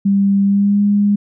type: tone with pitch glide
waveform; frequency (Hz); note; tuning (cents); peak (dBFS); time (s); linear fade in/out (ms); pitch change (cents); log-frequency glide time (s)
sine; 198.2 to 204.1; G3 to G#3; +19 to -30; -10; 0.05-1.16; 10; +51; 0.44-0.82
effects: none